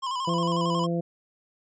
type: tone with vibrato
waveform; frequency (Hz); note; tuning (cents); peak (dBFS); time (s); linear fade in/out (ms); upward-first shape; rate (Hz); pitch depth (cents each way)
square; 1030; C6; -28; -28; 0.02-0.87; 20; square; 11; 62
type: harmonic tone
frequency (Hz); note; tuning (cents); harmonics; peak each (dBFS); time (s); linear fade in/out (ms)
170.2; F3; -44; 1 / 2 / 3 / 4; -26 / -31 / -31 / -37; 0.27-1.01; 10
effects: resampled to 16000 Hz